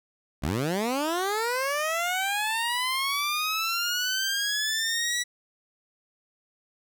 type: linear sweep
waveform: 15% pulse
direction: up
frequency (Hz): 59.1 to 1956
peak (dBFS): -19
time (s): 0.42-5.24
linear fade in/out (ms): 20
effects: none